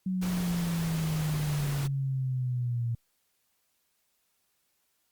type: exponential sweep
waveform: sine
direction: down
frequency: 188.1 to 116.1 Hz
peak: -27 dBFS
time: 0.06-2.95 s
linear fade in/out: 5 ms
type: noise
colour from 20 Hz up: pink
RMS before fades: -39 dBFS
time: 0.21-1.88 s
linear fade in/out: 20 ms
effects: white hiss -74 dBFS RMS until 5.11 s + Opus 48 kbps